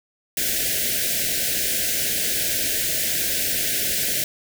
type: band-stop noise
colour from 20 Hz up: white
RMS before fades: -23 dBFS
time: 0.37-4.24 s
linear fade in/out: 2 ms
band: 700 to 1500 Hz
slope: 96 dB/octave
effects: none